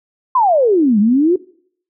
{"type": "exponential two-way sweep", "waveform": "sine", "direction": "down then up", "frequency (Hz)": [1064, 198.6, 377.7], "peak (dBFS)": -9, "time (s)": [0.35, 1.36], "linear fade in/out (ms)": 5, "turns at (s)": 0.99, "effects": ["noise-tail reverb RT60 0.6 s tail -22 dB re dry"]}